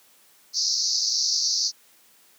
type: band-pass noise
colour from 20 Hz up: white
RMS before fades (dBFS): -24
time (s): 0.53-1.72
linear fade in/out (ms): 50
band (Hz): 4300 to 6100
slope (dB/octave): 96
effects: white hiss -57 dBFS RMS until 2.38 s + high-pass 150 Hz 12 dB/octave